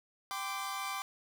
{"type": "chord", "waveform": "sawtooth", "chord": "G suspended fourth", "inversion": "none", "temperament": "equal with one note detuned", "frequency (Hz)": [784, 1027.3, 1174.7], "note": ["G5", "C6", "D6"], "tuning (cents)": [0, -32, 0], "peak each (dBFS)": [-38, -38, -35], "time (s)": [0.31, 1.02], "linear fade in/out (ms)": 0, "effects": []}